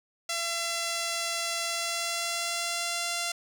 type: tone with pitch glide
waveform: 5% pulse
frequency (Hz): 677 to 688.8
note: E5 to F5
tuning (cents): +46 to -24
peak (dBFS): -17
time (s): 0.29-3.32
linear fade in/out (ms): 5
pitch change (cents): +30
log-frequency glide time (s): 1.63-3.14
effects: none